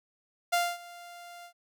sawtooth tone with ADSR envelope, 697 Hz, F5, 4 cents flat, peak -19 dBFS, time 0.52-1.53 s, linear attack 15 ms, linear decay 240 ms, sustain -22 dB, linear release 84 ms, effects none

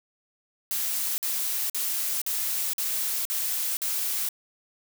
blue noise bursts, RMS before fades -28 dBFS, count 7, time 0.71-4.288 s, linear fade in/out 0 ms, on 470 ms, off 48 ms, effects none

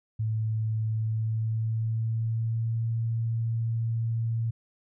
sine tone with pitch glide, 110 to 114.27 Hz, A2 to A#2, 0 to -34 cents, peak -25 dBFS, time 0.19-4.51 s, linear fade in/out 10 ms, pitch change +66 cents, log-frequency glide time 0.87-2.88 s, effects none

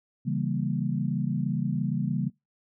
sine chord, C# diminished seventh, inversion none, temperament equal, 138.59 / 164.81 / 196 / 233.1 Hz, C#3 / E3 / G3 / Bb3, 0 / 0 / 0 / 0 cents, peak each -29 / -31 / -31 / -32 dBFS, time 0.25-2.3 s, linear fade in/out 20 ms, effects noise-tail reverb RT60 0.2 s tail -23 dB re dry

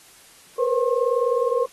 sine tone cluster, 465.7 / 485.9 / 525 / 1073 Hz, A#4 / B4 / C5 / C6, -2 / -28 / +6 / +43 cents, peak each -25 / -21 / -24 / -27 dBFS, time 0.58-1.66 s, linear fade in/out 10 ms, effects white hiss -50 dBFS RMS until 1.72 s + AAC 32 kbps

